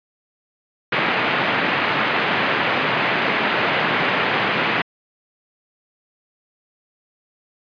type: band-pass noise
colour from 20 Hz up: white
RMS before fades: -20 dBFS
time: 0.92-4.82 s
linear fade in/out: 5 ms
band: 130 to 2600 Hz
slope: 24 dB/octave
effects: resampled to 11025 Hz